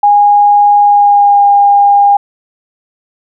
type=tone with pitch glide; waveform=sine; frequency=821 to 808.8 Hz; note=G#5 to G#5; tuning=-20 to -46 cents; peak=-3 dBFS; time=0.03-2.17 s; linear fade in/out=5 ms; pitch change=-26 cents; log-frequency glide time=0.8-1.47 s; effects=none